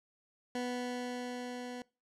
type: tone with level ramp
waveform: 20% pulse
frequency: 246.9 Hz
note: B3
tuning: in tune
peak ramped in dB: -29 to -36 dBFS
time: 0.55-1.82 s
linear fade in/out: 2 ms
effects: noise-tail reverb RT60 0.3 s tail -23 dB re dry + low-pass 8000 Hz 12 dB/octave